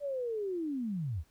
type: linear sweep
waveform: sine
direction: down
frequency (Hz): 587.3 to 65.41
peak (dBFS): -32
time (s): 0-1.24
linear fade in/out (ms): 50
effects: pink hiss -69 dBFS RMS until 1.3 s